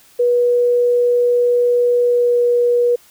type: tone with pitch glide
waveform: sine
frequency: 485.5 to 482.4 Hz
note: B4 to B4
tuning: -30 to -41 cents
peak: -11 dBFS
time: 0.19-2.96 s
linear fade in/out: 10 ms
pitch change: -11 cents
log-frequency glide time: 2.03-2.4 s
effects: white hiss -49 dBFS RMS until 3.1 s